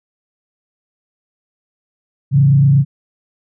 sine tone with frequency modulation, 138.59 Hz, C#3, in tune, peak -7 dBFS, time 2.31-2.85 s, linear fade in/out 50 ms, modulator 28.3 Hz, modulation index 0.57, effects none

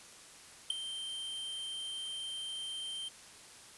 square tone with ADSR envelope, 3136 Hz, G7, in tune, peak -25 dBFS, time 0.7-3.09 s, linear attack 5 ms, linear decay 5 ms, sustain -14 dB, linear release 12 ms, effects white hiss -54 dBFS RMS until 3.77 s + resampled to 24000 Hz

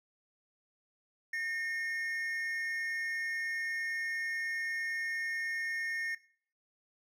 triangle tone pair together, 1828 / 2157 Hz, A#6 / C#7, -34 / -48 cents, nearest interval minor third, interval 286 cents, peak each -32 / -39 dBFS, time 1.33-6.15 s, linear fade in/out 5 ms, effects noise-tail reverb RT60 0.5 s tail -18 dB re dry

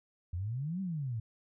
sine exponential two-way sweep, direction up then down, 82.41 to 197 to 106.7 Hz, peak -33 dBFS, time 0.33-1.2 s, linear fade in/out 5 ms, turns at 0.81 s, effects none

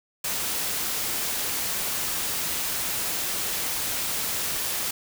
white noise, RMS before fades -28 dBFS, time 0.24-4.91 s, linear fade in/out 5 ms, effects none

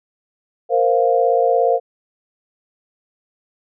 sine chord, Bb suspended second, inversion none, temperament equal, 466.2 / 523.3 / 698.5 Hz, Bb4 / C5 / F5, 0 / 0 / 0 cents, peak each -17 dBFS, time 0.69-1.8 s, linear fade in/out 50 ms, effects none

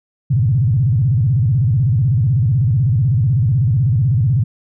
sine tone with vibrato, 121 Hz, B2, 35 cents flat, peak -11 dBFS, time 0.3-4.44 s, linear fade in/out 10 ms, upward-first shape square, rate 16 Hz, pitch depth 260 cents each way, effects none

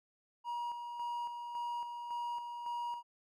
triangle tone with tremolo, 954 Hz, A#5, 40 cents sharp, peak -34 dBFS, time 0.44-3.03 s, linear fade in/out 50 ms, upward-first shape square, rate 1.8 Hz, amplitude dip 45%, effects none

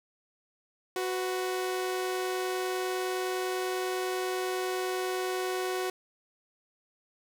sawtooth tone pair together, 370 / 499.9 Hz, F#4 / B4, 0 / +21 cents, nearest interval perfect fourth, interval 521 cents, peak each -26 / -35 dBFS, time 0.96-5.9 s, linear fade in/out 2 ms, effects none

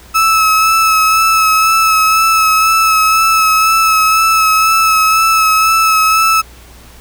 35% pulse tone with vibrato, 1300 Hz, E6, 24 cents flat, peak -6 dBFS, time 0.14-6.42 s, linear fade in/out 20 ms, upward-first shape sine, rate 2 Hz, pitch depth 21 cents each way, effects added 60 Hz sine -38 dBFS peak until 7 s + pink hiss -40 dBFS RMS until 7 s

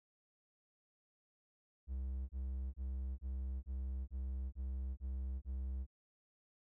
triangle tone bursts, 65.2 Hz, C2, 5 cents flat, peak -36 dBFS, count 9, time 1.87-5.866 s, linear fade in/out 50 ms, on 420 ms, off 27 ms, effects none

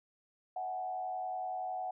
sine tone with frequency modulation, 743 Hz, F#5, 7 cents sharp, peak -35 dBFS, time 0.56-1.91 s, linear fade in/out 5 ms, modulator 90.8 Hz, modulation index 0.62, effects none

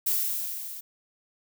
violet noise with level ramp, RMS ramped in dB -24 to -40 dBFS, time 0.06-0.81 s, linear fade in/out 10 ms, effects none

